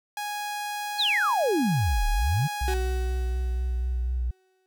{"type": "tone", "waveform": "sawtooth", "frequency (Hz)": 829, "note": "G#5", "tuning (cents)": -3, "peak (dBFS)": -26, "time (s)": [0.17, 2.74], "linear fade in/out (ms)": 2}
{"type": "exponential two-way sweep", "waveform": "sine", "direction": "down then up", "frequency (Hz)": [4435, 33.62, 162.5], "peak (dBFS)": -21, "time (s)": [0.98, 2.48], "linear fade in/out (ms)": 20, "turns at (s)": 2.08}
{"type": "tone with vibrato", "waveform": "sine", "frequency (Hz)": 61.6, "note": "B1", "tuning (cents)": -4, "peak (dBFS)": -24, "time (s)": [2.61, 4.31], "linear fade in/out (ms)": 5, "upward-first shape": "sine", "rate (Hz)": 4.1, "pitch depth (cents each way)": 37}
{"type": "tone with exponential decay", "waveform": "35% pulse", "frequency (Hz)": 374.7, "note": "F#4", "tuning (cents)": 22, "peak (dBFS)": -26, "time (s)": [2.68, 4.66], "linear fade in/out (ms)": 0, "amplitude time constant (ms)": 430}
{"effects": []}